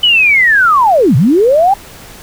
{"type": "linear two-way sweep", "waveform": "sine", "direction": "down then up", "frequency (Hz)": [3016, 109.6, 815], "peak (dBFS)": -5, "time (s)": [0.03, 1.74], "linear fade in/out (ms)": 5, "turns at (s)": 1.16, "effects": ["pink hiss -34 dBFS RMS until 2.22 s"]}